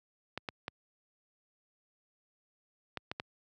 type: clicks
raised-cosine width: 0.3 ms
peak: -20 dBFS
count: 6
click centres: 0.376 / 0.488 / 0.681 / 2.973 / 3.115 / 3.199 s
effects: high-pass 80 Hz 12 dB/octave